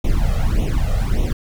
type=noise with flanger; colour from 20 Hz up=brown; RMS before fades=-17 dBFS; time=0.04-1.33 s; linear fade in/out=5 ms; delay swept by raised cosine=0.31 to 1.61 ms; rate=1.7 Hz; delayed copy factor=+1; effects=none